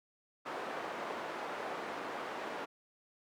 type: band-pass noise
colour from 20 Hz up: white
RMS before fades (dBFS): -41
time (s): 0.45-2.66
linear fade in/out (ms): 20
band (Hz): 330 to 1100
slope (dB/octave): 12
effects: none